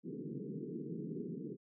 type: band-pass noise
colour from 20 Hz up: pink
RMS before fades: -43 dBFS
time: 0.03-1.57 s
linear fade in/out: 50 ms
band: 140 to 450 Hz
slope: 96 dB/octave
effects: none

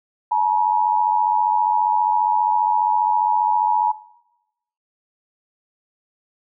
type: tone pair together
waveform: sine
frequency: 859 / 953.9 Hz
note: A5 / A#5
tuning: -42 / +40 cents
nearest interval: major second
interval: 182 cents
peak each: -19 / -18 dBFS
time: 0.31-3.92 s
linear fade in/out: 10 ms
effects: noise-tail reverb RT60 0.9 s tail -19 dB re dry

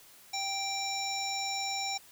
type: harmonic tone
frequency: 784 Hz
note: G5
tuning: in tune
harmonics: 1 / 3 / 5 / 7 / 9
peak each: -36 / -39 / -39 / -37 / -40 dBFS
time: 0.33-1.98 s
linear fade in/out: 10 ms
effects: white hiss -56 dBFS RMS until 2.11 s

